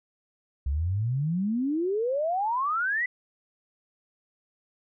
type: exponential sweep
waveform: sine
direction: up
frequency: 65.2 to 2027 Hz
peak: -24 dBFS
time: 0.66-3.06 s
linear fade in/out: 5 ms
effects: none